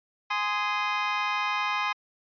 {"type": "chord", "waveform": "25% pulse", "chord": "Ab major", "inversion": "none", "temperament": "just", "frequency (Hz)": [830.6, 1038.3, 1245.9], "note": ["Ab5", "C6", "Eb6"], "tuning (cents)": [0, -14, 2], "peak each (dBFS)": [-28, -25, -27], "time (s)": [0.3, 1.93], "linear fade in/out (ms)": 10, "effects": ["resampled to 11025 Hz"]}